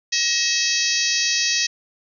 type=harmonic tone with a mistuned harmonic; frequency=647 Hz; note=E5; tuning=32 cents flat; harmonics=3 / 4 / 5 / 6 / 7 / 8 / 9 / 10; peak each=-27 / -26 / -30 / -27 / -25 / -25 / -25 / -29 dBFS; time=0.12-1.67 s; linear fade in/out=10 ms; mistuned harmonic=3; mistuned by=-45 cents; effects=none